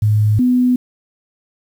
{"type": "tone pair in turn", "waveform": "sine", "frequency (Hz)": [106.3, 249.4], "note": ["G#2", "B3"], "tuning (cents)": [41, 17], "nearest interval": "octave + minor third", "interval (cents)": 1476, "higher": "second", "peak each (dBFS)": -10, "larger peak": "neither", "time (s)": [[0.02, 0.39], [0.39, 0.76]], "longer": "neither", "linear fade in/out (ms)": 5, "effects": ["7-bit"]}